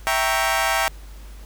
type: chord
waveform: 20% pulse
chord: E diminished seventh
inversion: none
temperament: equal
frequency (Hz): 659.3 / 784 / 932.3 / 1108.7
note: E5 / G5 / Bb5 / Db6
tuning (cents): 0 / 0 / 0 / 0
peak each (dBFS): -19 / -18 / -20 / -22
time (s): 0.07-0.88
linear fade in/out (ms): 0
effects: added 50 Hz sine -37 dBFS peak until 1.45 s + pink hiss -49 dBFS RMS until 1.45 s